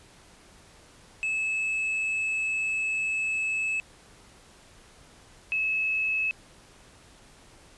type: tone pair in turn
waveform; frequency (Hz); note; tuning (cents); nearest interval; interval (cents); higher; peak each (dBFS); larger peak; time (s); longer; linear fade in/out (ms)
triangle / sine; 2601 / 2590; E7 / E7; -24 / -31; unison; 7; first; -24 / -24; neither; 1.23-3.8 / 5.52-6.31; first; 0
effects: pink hiss -54 dBFS RMS until 7.77 s + resampled to 24000 Hz